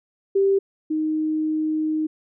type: tone pair in turn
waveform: sine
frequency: 392 / 311.1 Hz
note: G4 / D#4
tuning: 0 / 0 cents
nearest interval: major third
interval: 400 cents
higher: first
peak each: -15 / -20 dBFS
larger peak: first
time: 0.35-0.59 / 0.9-2.07 s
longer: second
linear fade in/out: 10 ms
effects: none